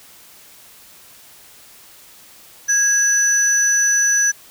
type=tone pair together; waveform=sine; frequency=1647 / 5963 Hz; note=G#6 / F#8; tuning=-15 / +13 cents; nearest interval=octave + minor seventh; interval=2228 cents; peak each=-16 / -13 dBFS; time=2.68-4.32 s; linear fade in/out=20 ms; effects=tanh soft clip ceiling -9 dBFS + white hiss -45 dBFS RMS until 4.5 s